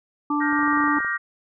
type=harmonic tone; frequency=293.7 Hz; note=D4; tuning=in tune; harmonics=1 / 3 / 4; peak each=-22 / -28 / -25 dBFS; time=0.3-0.99 s; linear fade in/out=5 ms
type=chord; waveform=sine; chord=G minor seventh; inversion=second; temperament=just; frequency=1176 / 1411.2 / 1568 / 1881.6 Hz; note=D6 / F6 / G6 / Bb6; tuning=+2 / +18 / 0 / +16 cents; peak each=-30 / -30 / -29 / -25 dBFS; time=0.4-1.18 s; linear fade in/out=20 ms
type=clicks; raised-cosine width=1 ms; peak=-25 dBFS; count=12; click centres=0.528 / 0.592 / 0.631 / 0.678 / 0.732 / 0.774 / 0.804 / 0.839 / 0.878 / 0.971 / 1.004 / 1.047 s
effects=none